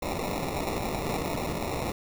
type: noise with sample-and-hold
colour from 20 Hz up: violet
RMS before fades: -31 dBFS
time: 0.02-1.92 s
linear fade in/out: 5 ms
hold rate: 1575 Hz
effects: none